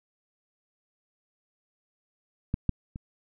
clicks, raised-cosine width 5 ms, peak -14 / -11 / -25 dBFS, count 3, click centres 2.541 / 2.693 / 2.959 s, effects none

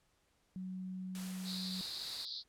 sine tone, 185.9 Hz, F#3, 8 cents sharp, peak -40 dBFS, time 0.56-1.81 s, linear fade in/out 0 ms
white noise with tremolo, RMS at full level -48 dBFS, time 1.15-2.25 s, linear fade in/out 0 ms, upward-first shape sine, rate 3.4 Hz, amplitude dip 25%
pink band-pass noise, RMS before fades -44 dBFS, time 1.44-2.44 s, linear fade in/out 50 ms, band 3700 to 4900 Hz, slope 96 dB/octave
effects pink hiss -75 dBFS RMS until 2.48 s + low-pass 11000 Hz 12 dB/octave

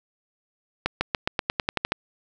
accelerating click train, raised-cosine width 0.3 ms, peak -6 dBFS, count 11, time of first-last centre 0.86-1.921 s, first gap 150 ms, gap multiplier 0.92, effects none

